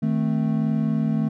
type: chord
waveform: triangle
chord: A diminished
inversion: second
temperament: equal with one note detuned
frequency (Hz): 156.74 / 220 / 261.6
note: Eb3 / A3 / C4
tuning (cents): +13 / 0 / 0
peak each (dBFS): -22 / -20 / -26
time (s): 0.02-1.29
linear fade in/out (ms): 10
effects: none